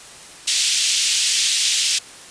pink band-pass noise, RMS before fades -19 dBFS, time 0.47-1.99 s, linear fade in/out 10 ms, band 2900 to 8800 Hz, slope 24 dB/octave, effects white hiss -40 dBFS RMS until 2.3 s + resampled to 22050 Hz

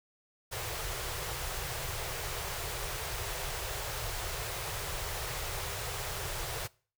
pink band-stop noise, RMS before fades -37 dBFS, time 0.51-6.68 s, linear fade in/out 20 ms, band 150 to 370 Hz, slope 48 dB/octave, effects noise-tail reverb RT60 0.4 s tail -22 dB re dry

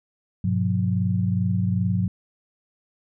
sine tone cluster, 101.3 / 123.8 / 180.6 Hz, G#2 / B2 / F#3, -43 / +5 / -42 cents, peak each -23 / -27 / -23 dBFS, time 0.44-2.08 s, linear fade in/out 5 ms, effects none

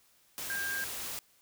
sine tone in noise, 1600 Hz, G6, 35 cents sharp, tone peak -33 dBFS, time 0.5-0.84 s, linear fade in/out 0 ms, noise white, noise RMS -39 dBFS, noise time 0.38-1.19 s, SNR +3 dB, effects white hiss -66 dBFS RMS until 1.41 s

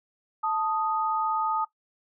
sine tone pair together, 880 / 1244.5 Hz, A5 / D#6, 0 / 0 cents, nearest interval tritone, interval 600 cents, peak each -27 dBFS, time 0.43-1.65 s, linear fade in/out 10 ms, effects noise-tail reverb RT60 0.1 s tail -17 dB re dry

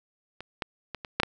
clicks, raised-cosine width 0.3 ms, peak -23 / -13 / -18 / -21 / -6 / -8 dBFS, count 6, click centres 0.406 / 0.622 / 0.947 / 1.048 / 1.2 / 1.233 s, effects none

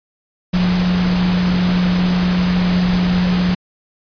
sine tone in noise, 180 Hz, F#3, 47 cents flat, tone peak -13 dBFS, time 0.53-3.55 s, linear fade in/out 10 ms, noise pink, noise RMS -23 dBFS, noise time 0.53-3.55 s, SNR +7 dB, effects resampled to 11025 Hz

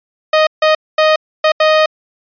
sawtooth tone bursts at uneven times, 622.3 Hz, D#5, in tune, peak -4 dBFS, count 5, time 0.33-0.47 / 0.62-0.75 / 0.98-1.16 / 1.44-1.52 / 1.6-1.86 s, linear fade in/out 5 ms, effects resampled to 11025 Hz

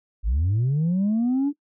sine linear sweep, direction up, 46.25 to 293.7 Hz, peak -17 dBFS, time 0.23-1.53 s, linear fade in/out 50 ms, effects noise-tail reverb RT60 0.1 s tail -21 dB re dry + tanh soft clip ceiling -17 dBFS

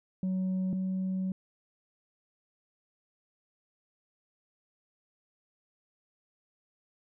sine tone pair in turn, 186.8 / 187.87 Hz, F#3 / F#3, +17 / +27 cents, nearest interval unison, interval 10 cents, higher second, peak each -25 / -27 dBFS, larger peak first, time 0.23-0.73 / 0.73-1.32 s, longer second, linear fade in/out 2 ms, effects tanh soft clip ceiling -27 dBFS

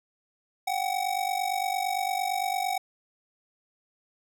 square ring-modulated tone, 754 Hz, F#5, 32 cents sharp, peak -24 dBFS, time 0.67-2.78 s, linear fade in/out 5 ms, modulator 24.4 Hz, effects none

